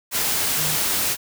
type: tone in noise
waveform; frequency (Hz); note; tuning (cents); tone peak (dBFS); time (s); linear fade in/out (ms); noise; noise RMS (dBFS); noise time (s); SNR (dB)
sine; 153.2; D#3; -27; -30; 0.56-0.78; 50; white; -22; 0.11-1.17; -11
effects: none